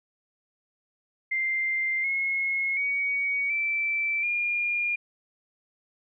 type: tone with pitch steps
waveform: sine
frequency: 2093 / 2169 / 2248 / 2330 / 2415 Hz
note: C7 / C#7 / C#7 / D7 / D7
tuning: 0 / -38 / +24 / -14 / +48 cents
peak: -24 dBFS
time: 1.31-4.96 s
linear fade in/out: 10 ms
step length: 730 ms
effects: none